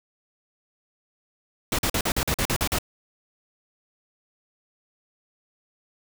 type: noise bursts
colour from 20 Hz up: pink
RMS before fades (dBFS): -24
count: 10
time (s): 1.72-2.786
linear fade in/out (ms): 2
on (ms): 67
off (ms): 44
effects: none